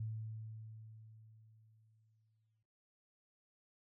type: tone with exponential decay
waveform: sine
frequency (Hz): 110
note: A2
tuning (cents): 0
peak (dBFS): -38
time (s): 0-2.63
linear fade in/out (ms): 5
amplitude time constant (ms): 570
effects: noise-tail reverb RT60 0.4 s tail -17 dB re dry